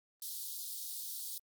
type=high-pass noise; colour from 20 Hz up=white; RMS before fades=-42 dBFS; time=0.22-1.38 s; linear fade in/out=2 ms; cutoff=3600 Hz; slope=48 dB/octave; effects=Opus 32 kbps